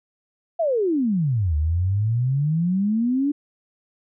sine exponential two-way sweep, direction down then up, 698.5 to 73.42 to 294.7 Hz, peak -18 dBFS, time 0.59-3.32 s, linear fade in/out 10 ms, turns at 1.56 s, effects none

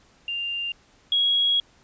sine tone pair in turn, 2793 / 3314 Hz, F7 / G#7, -1 / -4 cents, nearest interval minor third, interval 297 cents, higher second, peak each -26 / -18 dBFS, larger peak second, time 0.28-0.72 / 1.12-1.6 s, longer second, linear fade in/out 2 ms, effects pink hiss -58 dBFS RMS until 1.83 s + resampled to 16000 Hz

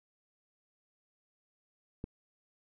click, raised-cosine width 3 ms, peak -25 dBFS, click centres 2.041 s, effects none

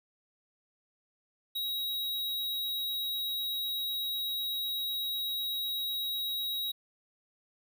square tone, 3827 Hz, A#7, 45 cents sharp, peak -32 dBFS, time 1.55-6.72 s, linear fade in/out 10 ms, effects none

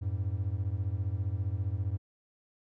triangle beating tone pair, 90.4 / 105.4 Hz, F#2 / G#2, -40 / +26 cents, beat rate 15 Hz, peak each -30 / -31 dBFS, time 0.01-1.98 s, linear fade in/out 20 ms, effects none

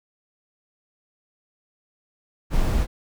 brown noise, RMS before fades -20 dBFS, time 2.5-2.87 s, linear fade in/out 50 ms, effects none

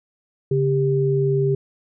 sine tone pair together, 140 / 396 Hz, C#3 / G4, +18 / +18 cents, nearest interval octave + tritone, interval 1800 cents, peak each -19 dBFS, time 0.51-1.55 s, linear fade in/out 5 ms, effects none

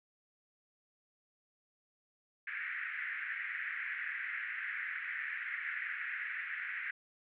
white band-pass noise, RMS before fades -40 dBFS, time 2.47-6.91 s, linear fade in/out 5 ms, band 1600 to 2100 Hz, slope 48 dB/octave, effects none

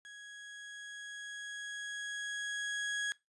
35% pulse tone with level ramp, 1661 Hz, G#6, in tune, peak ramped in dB -47 to -31 dBFS, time 0.05-3.12 s, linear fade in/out 0 ms, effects noise-tail reverb RT60 0.2 s tail -20 dB re dry + resampled to 24000 Hz

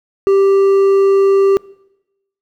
triangle tone with hard clipping, 392 Hz, G4, in tune, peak -9 dBFS, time 0.27-1.57 s, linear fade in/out 0 ms, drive 7 dB, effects noise-tail reverb RT60 0.9 s tail -23 dB re dry

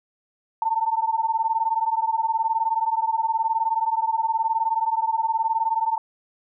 sine beating tone pair, 888 / 907 Hz, A5 / A#5, +16 / -48 cents, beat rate 19 Hz, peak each -23 dBFS, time 0.62-5.98 s, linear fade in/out 2 ms, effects none

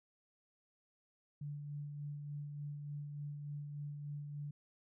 sine tone with tremolo, 145.8 Hz, D3, 12 cents flat, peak -40 dBFS, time 1.41-4.51 s, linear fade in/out 5 ms, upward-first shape sine, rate 3.4 Hz, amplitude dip 35%, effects none

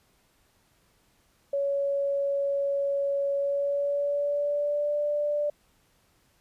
sine tone with pitch glide, 560 to 588.5 Hz, C#5 to D5, +18 to +3 cents, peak -24 dBFS, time 1.53-5.5 s, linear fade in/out 5 ms, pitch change +85 cents, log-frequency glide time 3.35-4.94 s, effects pink hiss -66 dBFS RMS until 6.4 s + resampled to 32000 Hz

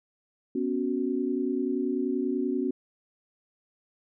sine chord, B suspended second, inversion none, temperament equal, 246.9 / 277.2 / 370 Hz, B3 / C#4 / F#4, 0 / 0 / 0 cents, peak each -30 / -29 / -30 dBFS, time 0.55-2.71 s, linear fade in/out 5 ms, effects none

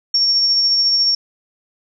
sine tone with tremolo, 5500 Hz, F8, 27 cents flat, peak -11 dBFS, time 0.14-1.15 s, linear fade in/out 5 ms, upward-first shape sine, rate 14 Hz, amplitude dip 25%, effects none

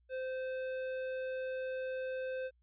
sine tone with tanh clipping, 518 Hz, C5, 17 cents flat, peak -38 dBFS, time 0.09-2.51 s, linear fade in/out 50 ms, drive 14 dB, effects added 60 Hz sine -68 dBFS peak until 2.62 s + resampled to 8000 Hz

